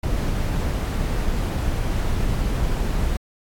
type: noise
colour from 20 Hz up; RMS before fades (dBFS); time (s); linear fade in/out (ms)
brown; -22; 0.03-3.17; 5
effects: AAC 64 kbps